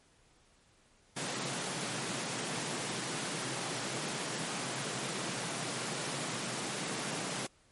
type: high-pass noise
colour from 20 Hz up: pink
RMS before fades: -37 dBFS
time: 1.16-7.47 s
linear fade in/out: 10 ms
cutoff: 120 Hz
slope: 96 dB/octave
effects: pink hiss -66 dBFS RMS until 7.71 s + MP3 48 kbps